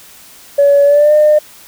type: tone with pitch glide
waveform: sine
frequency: 567 to 604.2 Hz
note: C#5 to D5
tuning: +39 to +49 cents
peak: -4 dBFS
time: 0.58-1.39 s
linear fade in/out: 10 ms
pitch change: +110 cents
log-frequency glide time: 0.84-1.13 s
effects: tanh soft clip ceiling -1 dBFS + white hiss -39 dBFS RMS until 1.67 s